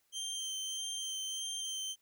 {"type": "tone with vibrato", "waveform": "25% pulse", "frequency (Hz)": 3136, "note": "G7", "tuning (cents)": 0, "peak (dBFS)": -33, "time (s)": [0.12, 1.96], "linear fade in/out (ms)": 50, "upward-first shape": "sine", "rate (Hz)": 1.6, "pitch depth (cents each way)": 15, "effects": ["white hiss -75 dBFS RMS until 2.01 s"]}